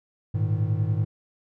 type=chord; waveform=triangle; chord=Ab suspended second; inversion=none; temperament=equal with one note detuned; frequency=103.83 / 114.34 / 155.56 Hz; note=Ab2 / Bb2 / Eb3; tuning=0 / -33 / 0 cents; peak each=-22 / -25 / -27 dBFS; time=0.34-1.05 s; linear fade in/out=10 ms; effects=none